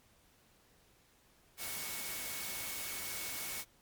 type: tone in noise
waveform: sine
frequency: 2217 Hz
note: C#7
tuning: in tune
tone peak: -49 dBFS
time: 1.57-3.65 s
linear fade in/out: 50 ms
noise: white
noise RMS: -41 dBFS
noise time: 1.57-3.65 s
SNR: -11 dB
effects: pink hiss -67 dBFS RMS until 3.81 s + MP3 96 kbps